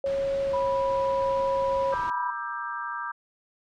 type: tone with pitch glide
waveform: sine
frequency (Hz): 550 to 543.7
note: C#5 to C#5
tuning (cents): -14 to -34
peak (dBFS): -24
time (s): 0.04-1.94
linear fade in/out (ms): 2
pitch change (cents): -20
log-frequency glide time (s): 0.39-0.79
type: noise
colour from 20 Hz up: pink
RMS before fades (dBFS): -41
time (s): 0.06-2.1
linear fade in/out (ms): 0
type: tone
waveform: sine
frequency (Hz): 983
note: B5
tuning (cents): -8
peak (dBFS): -27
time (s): 0.53-2.31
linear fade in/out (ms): 10
type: chord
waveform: sine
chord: E half-diminished seventh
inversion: second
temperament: just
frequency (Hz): 949.3 / 1186.7 / 1318.5 / 1582.2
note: Bb5 / D6 / E6 / G6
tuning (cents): +31 / +18 / 0 / +16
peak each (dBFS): -36 / -34 / -39 / -35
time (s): 1.92-3.12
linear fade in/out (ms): 10
effects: low-pass 4000 Hz 12 dB/octave